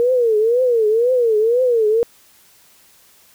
sine tone with vibrato, 466.2 Hz, A#4, in tune, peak -12 dBFS, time 0-2.03 s, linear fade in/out 0 ms, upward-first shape triangle, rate 2 Hz, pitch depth 190 cents each way, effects white hiss -51 dBFS RMS until 3.34 s

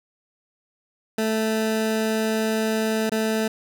20% pulse tone with dropouts, 219.8 Hz, A3, 2 cents flat, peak -16 dBFS, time 1.18-3.48 s, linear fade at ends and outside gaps 5 ms, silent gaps 3.096-3.118 s, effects none

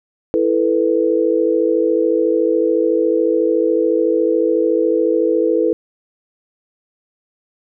sine chord, E suspended fourth, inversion none, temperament equal, 329.6 / 440 / 493.9 Hz, E4 / A4 / B4, 0 / 0 / 0 cents, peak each -17 dBFS, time 0.34-5.73 s, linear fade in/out 0 ms, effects none

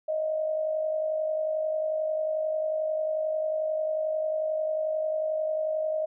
sine tone with amplitude modulation, 625 Hz, D#5, 8 cents sharp, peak -23 dBFS, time 0.08-6.06 s, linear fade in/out 10 ms, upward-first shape sine, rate 51.2 Hz, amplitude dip 50%, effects none

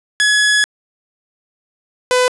sawtooth tone pair in turn, 1690 / 501.5 Hz, G#6 / B4, +30 / +26 cents, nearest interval octave + major sixth, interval 2104 cents, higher first, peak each -7 dBFS, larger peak neither, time 0.2-0.64 / 2.11-2.28 s, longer first, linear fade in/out 0 ms, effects resampled to 24000 Hz + 8-bit

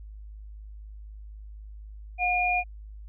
sine tone pair together, 720 / 2426 Hz, F#5 / D#7, -47 / -44 cents, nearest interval octave + major sixth, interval 2103 cents, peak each -25 dBFS, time 2.18-2.64 s, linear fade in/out 50 ms, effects added 52 Hz sine -40 dBFS peak until 3.08 s

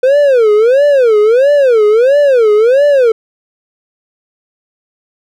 triangle tone with vibrato, 493.9 Hz, B4, in tune, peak -3 dBFS, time 0.03-3.12 s, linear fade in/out 5 ms, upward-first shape sine, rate 1.5 Hz, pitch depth 290 cents each way, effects none

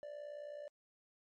triangle tone with amplitude modulation, 587.3 Hz, D5, in tune, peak -40 dBFS, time 0.03-0.68 s, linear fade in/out 0 ms, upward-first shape sine, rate 59.6 Hz, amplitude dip 65%, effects MP3 48 kbps

